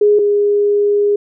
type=tone pair in turn; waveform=sine; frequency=415.3 / 410.3 Hz; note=G#4 / G#4; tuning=0 / -21 cents; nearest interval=unison; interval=21 cents; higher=first; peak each=-7 / -10 dBFS; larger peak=first; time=0.01-0.19 / 0.19-1.16 s; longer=second; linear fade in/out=5 ms; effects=none